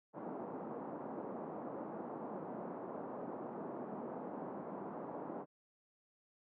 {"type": "band-pass noise", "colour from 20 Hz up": "pink", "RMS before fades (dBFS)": -45, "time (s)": [0.13, 5.46], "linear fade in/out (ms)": 50, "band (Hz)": [200, 980], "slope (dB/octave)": 24, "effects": []}